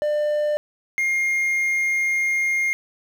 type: tone pair in turn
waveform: triangle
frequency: 597 / 2127 Hz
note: D5 / C7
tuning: +28 / +28 cents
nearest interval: octave + minor seventh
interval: 2200 cents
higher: second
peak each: -17 dBFS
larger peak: neither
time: 0.02-0.57 / 0.98-2.73 s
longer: second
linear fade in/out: 0 ms
effects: 8-bit